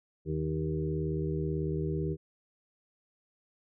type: harmonic tone with a mistuned harmonic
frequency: 78.2 Hz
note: D#2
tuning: 9 cents sharp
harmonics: 1 / 2 / 4 / 5 / 6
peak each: -37 / -32 / -38 / -35 / -42 dBFS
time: 0.25-2.17 s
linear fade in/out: 50 ms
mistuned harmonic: 1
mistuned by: +17 cents
effects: none